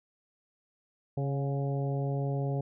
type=harmonic tone with a mistuned harmonic; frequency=138.59 Hz; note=C#3; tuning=in tune; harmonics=1 / 2 / 3 / 4 / 5 / 6; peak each=-29 / -40 / -38 / -40 / -42 / -49 dBFS; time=1.17-2.61 s; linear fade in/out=5 ms; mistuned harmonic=5; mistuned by=+34 cents; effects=none